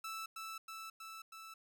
sawtooth tone with echo, 1318.5 Hz, E6, in tune, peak -38 dBFS, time 0.04-0.26 s, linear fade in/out 5 ms, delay 320 ms, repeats 4, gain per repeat -2 dB, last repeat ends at 1.54 s, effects none

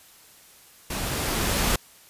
pink noise with level ramp, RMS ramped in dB -30 to -22 dBFS, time 0.9-1.76 s, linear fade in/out 5 ms, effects white hiss -52 dBFS RMS until 2.09 s + resampled to 32000 Hz

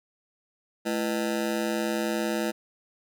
25% pulse ring-modulated tone, 276.9 Hz, C#4, 2 cents flat, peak -19 dBFS, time 0.85-2.52 s, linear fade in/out 20 ms, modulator 59.7 Hz, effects none

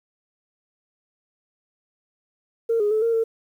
sine tone with pitch steps, 458.4 / 414.8 / 434.4 / 461 / 452.2 Hz, A#4 / G#4 / A4 / A#4 / A4, -29 / -2 / -22 / -19 / +47 cents, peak -17 dBFS, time 2.69-3.24 s, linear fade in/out 10 ms, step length 110 ms, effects tanh soft clip ceiling -13 dBFS + 9-bit

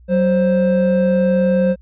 triangle tone pair together, 188.2 / 525.3 Hz, F#3 / C5, +30 / +7 cents, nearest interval octave + tritone, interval 1777 cents, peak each -13 dBFS, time 0.08-1.76 s, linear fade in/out 50 ms, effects added 60 Hz sine -42 dBFS peak until 1.81 s + resampled to 8000 Hz

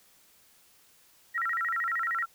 sine tone with vibrato, 1600 Hz, G6, 35 cents sharp, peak -27 dBFS, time 1.34-2.26 s, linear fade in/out 20 ms, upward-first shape square, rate 13 Hz, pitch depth 290 cents each way, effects white hiss -61 dBFS RMS until 2.34 s

